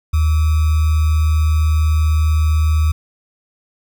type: tone with sample-and-hold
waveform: sine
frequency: 77.78 Hz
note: D#2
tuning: in tune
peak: -11 dBFS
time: 0.13-2.92 s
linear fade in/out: 10 ms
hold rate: 1225 Hz
effects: none